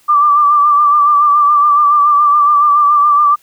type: tone with vibrato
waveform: sine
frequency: 1175 Hz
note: D6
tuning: 1 cent sharp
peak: -6 dBFS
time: 0.08-3.36 s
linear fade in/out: 20 ms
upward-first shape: sine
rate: 7.1 Hz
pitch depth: 40 cents each way
effects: white hiss -51 dBFS RMS until 3.42 s